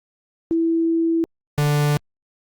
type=tone pair in turn; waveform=sine / 45% pulse; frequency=330 / 147 Hz; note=E4 / D3; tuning=+2 / +2 cents; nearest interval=octave + major second; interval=1400 cents; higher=first; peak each=-16 dBFS; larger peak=neither; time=0.51-1.24 / 1.58-1.97 s; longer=first; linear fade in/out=0 ms; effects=Opus 32 kbps